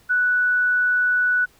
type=tone; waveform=sine; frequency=1480 Hz; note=F#6; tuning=in tune; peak=-16 dBFS; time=0.09-1.46 s; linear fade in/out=20 ms; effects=pink hiss -56 dBFS RMS until 1.59 s